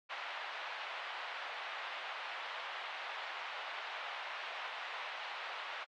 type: band-pass noise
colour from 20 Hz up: pink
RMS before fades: -44 dBFS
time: 0.09-5.85 s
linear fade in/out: 20 ms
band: 760 to 3300 Hz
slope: 24 dB/octave
effects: AAC 48 kbps